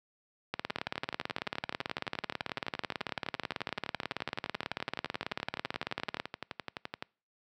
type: two click trains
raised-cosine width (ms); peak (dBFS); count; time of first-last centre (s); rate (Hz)
0.3; -16 / -20; 104 / 75; 0.54-6.199 / 0.7-7.025; 18.2 / 11.7
effects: noise-tail reverb RT60 0.4 s tail -26 dB re dry + high-pass 100 Hz 12 dB/octave